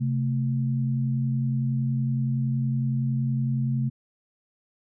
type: tone pair together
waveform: sine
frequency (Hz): 133.13 / 223.9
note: C3 / A3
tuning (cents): +30 / +30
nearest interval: major sixth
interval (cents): 900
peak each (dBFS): -23 / -29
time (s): 0-3.9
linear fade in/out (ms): 20
effects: none